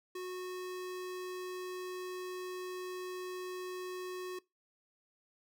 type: tone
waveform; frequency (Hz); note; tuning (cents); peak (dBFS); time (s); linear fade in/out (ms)
square; 366.1; F#4; -18; -40; 0.15-4.39; 5
effects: noise-tail reverb RT60 0.2 s tail -21 dB re dry